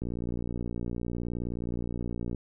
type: click train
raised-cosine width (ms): 3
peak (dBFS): -21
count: 139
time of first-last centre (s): 0.02-2.347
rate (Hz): 59.3
effects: none